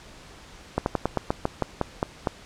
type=slowing click train; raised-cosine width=1 ms; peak=-8 dBFS; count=11; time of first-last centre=0.78-2.272 s; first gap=81 ms; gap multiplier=1.13; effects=pink hiss -47 dBFS RMS until 2.45 s + low-pass 7000 Hz 12 dB/octave